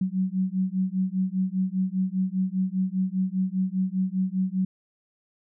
sine beating tone pair, 185 / 190 Hz, F#3 / F#3, 0 / +46 cents, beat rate 5 Hz, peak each -26 dBFS, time 0.01-4.65 s, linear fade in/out 5 ms, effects none

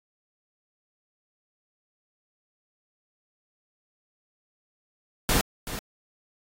pink noise with echo, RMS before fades -22 dBFS, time 5.29-5.41 s, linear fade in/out 0 ms, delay 380 ms, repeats 1, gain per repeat -12 dB, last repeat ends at 5.79 s, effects AAC 48 kbps

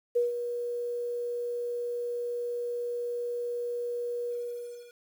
sine tone with ADSR envelope, 480.9 Hz, B4, 46 cents flat, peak -21 dBFS, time 0.15-4.95 s, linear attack 15 ms, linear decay 150 ms, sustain -9 dB, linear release 650 ms, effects 9-bit

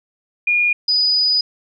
sine tone pair in turn, 2431 / 4961 Hz, D#7 / D#8, -41 / -6 cents, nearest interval octave, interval 1235 cents, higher second, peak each -13 dBFS, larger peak neither, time 0.47-0.73 / 0.88-1.41 s, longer second, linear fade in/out 5 ms, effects none

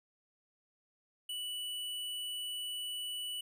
square tone, 2960 Hz, F#7, in tune, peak -38 dBFS, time 1.29-3.41 s, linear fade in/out 5 ms, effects none

